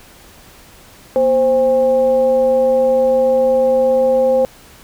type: tone with frequency modulation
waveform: sine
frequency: 523.3 Hz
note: C5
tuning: in tune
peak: -10 dBFS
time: 1.16-4.45 s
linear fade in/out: 0 ms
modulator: 285 Hz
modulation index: 0.42
effects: pink hiss -43 dBFS RMS until 4.83 s